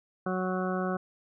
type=harmonic tone; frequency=185 Hz; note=F#3; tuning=in tune; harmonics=1 / 2 / 3 / 4 / 6 / 7 / 8; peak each=-31 / -34 / -36 / -37 / -39 / -39 / -40 dBFS; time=0.26-0.97 s; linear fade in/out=5 ms; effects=none